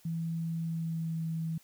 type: tone with pitch glide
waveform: sine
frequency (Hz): 164.81 to 162.35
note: E3 to E3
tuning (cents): 0 to -26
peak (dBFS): -31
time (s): 0.05-1.58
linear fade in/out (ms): 5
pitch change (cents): -26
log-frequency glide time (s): 0.61-1.27
effects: white hiss -62 dBFS RMS until 1.63 s